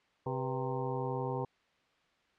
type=harmonic tone with a mistuned harmonic; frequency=131.5 Hz; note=C3; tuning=9 cents sharp; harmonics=1 / 2 / 3 / 4 / 5 / 6 / 7 / 8; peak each=-37 / -43 / -39 / -39 / -51 / -43 / -41 / -47 dBFS; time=0.26-1.45 s; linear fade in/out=5 ms; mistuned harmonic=4; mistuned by=-110 cents; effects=white hiss -70 dBFS RMS until 2.38 s + low-pass 3000 Hz 12 dB/octave